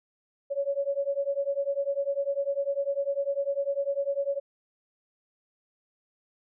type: beating tone pair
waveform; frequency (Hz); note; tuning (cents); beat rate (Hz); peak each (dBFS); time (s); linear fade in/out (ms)
sine; 554 / 564; C#5 / C#5; -1 / +30; 10; -29; 0.5-4.4; 20
effects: none